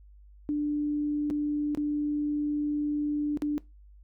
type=tone with dropouts; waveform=sine; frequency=295.2 Hz; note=D4; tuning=9 cents sharp; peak=-25 dBFS; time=0.49-3.58 s; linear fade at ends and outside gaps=0 ms; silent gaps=1.301-1.308 / 1.749-1.774 / 3.373-3.421 s; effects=noise-tail reverb RT60 0.2 s tail -20 dB re dry + added 50 Hz sine -50 dBFS peak until 4.03 s